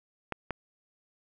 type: clicks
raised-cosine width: 0.5 ms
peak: -17 dBFS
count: 2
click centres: 0.323 / 0.507 s
effects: none